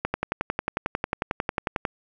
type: click train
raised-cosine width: 0.5 ms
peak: -9 dBFS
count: 21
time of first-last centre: 0.05-1.852 s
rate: 11.1 Hz
effects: none